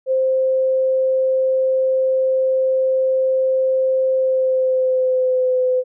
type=tone with pitch glide; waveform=sine; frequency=523.3 to 508.4 Hz; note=C5 to C5; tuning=0 to -50 cents; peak=-14 dBFS; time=0.06-5.84 s; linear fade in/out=50 ms; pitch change=-50 cents; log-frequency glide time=4.15-5.6 s; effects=none